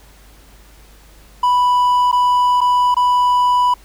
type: tone with dropouts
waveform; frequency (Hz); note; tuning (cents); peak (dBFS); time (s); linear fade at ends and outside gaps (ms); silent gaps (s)
triangle; 987.8; B5; 0; -9; 1.43-3.74; 5; 2.116-2.126 / 2.607-2.613 / 2.944-2.966
effects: added 50 Hz sine -44 dBFS peak until 3.84 s + pink hiss -48 dBFS RMS until 3.84 s